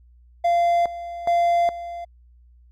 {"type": "tone with tremolo", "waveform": "triangle", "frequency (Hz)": 690, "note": "F5", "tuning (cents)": -21, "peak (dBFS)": -14, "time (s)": [0.44, 2.05], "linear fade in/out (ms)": 10, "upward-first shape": "square", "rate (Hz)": 1.2, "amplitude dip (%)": 80, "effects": ["added 60 Hz sine -49 dBFS peak until 2.71 s", "Opus 48 kbps"]}